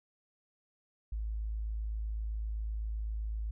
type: tone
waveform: sine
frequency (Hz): 53.9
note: A1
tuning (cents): -35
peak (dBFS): -33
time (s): 1.12-3.51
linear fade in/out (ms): 5
effects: none